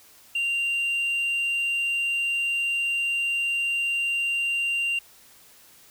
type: tone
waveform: sine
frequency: 2775 Hz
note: F7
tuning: 12 cents flat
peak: -20 dBFS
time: 0.35-4.99 s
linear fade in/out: 5 ms
effects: tanh soft clip ceiling -22 dBFS + white hiss -53 dBFS RMS until 5.9 s